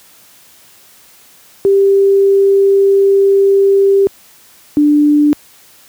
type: tone pair in turn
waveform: sine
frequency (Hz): 394 / 295.2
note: G4 / D4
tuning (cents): +9 / +9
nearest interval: perfect fourth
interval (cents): 500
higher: first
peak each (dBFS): -6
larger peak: neither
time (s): 1.65-4.07 / 4.77-5.33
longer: first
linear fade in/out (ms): 0
effects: white hiss -44 dBFS RMS until 5.88 s + high-pass 60 Hz 12 dB/octave